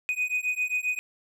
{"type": "beating tone pair", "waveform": "triangle", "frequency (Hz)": [2489, 2496.5], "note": ["D#7", "D#7"], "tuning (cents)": [0, 5], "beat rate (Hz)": 7.5, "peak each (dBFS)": -27, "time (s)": [0.09, 0.99], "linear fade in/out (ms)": 0, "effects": []}